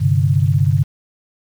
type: chord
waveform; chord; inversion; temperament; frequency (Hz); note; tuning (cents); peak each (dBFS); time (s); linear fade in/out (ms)
sine; G suspended fourth; none; equal; 98 / 130.81 / 146.83; G2 / C3 / D3; 0 / 0 / 0; -16; 0-0.84; 20
effects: 7-bit